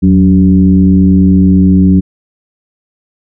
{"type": "tone with frequency modulation", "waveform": "sine", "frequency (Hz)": 185, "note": "F#3", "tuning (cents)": 0, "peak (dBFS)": -3, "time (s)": [0.02, 2.01], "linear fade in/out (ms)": 20, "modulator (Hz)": 99.7, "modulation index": 0.92, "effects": []}